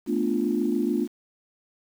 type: chord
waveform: sine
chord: B half-diminished seventh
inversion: third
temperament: equal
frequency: 220 / 246.9 / 293.7 / 349.2 Hz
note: A3 / B3 / D4 / F4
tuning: 0 / 0 / 0 / 0 cents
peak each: -27 dBFS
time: 0.06-1.08 s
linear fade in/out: 50 ms
effects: tanh soft clip ceiling -11 dBFS + 8-bit